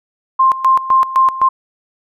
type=tone with tremolo; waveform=sine; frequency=1054 Hz; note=C6; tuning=12 cents sharp; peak=-7 dBFS; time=0.39-1.49 s; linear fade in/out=10 ms; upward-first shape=square; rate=3.9 Hz; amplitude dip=80%; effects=none